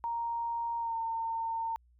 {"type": "tone with pitch glide", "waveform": "sine", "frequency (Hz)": [932.3, 909.4], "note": ["A#5", "A#5"], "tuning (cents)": [0, -43], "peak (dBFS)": -31, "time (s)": [0.04, 1.76], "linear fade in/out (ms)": 0, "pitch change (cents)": -43, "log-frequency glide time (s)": [0.79, 0.96], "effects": ["added 60 Hz sine -61 dBFS peak until 1.99 s"]}